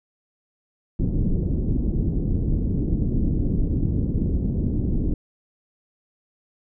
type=low-pass noise; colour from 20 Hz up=pink; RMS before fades=-22 dBFS; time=0.99-5.14 s; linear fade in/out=5 ms; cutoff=320 Hz; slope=24 dB/octave; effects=none